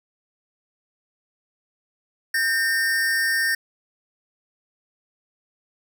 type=tone pair together; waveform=square; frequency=1577 / 1823.7 Hz; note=G6 / A#6; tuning=+10 / -38 cents; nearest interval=minor third; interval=252 cents; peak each=-27 / -21 dBFS; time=2.34-3.55 s; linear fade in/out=5 ms; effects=none